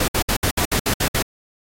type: noise bursts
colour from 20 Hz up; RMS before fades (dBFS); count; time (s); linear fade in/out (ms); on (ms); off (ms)
pink; -19; 9; 0-1.225; 5; 81; 62
effects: AAC 48 kbps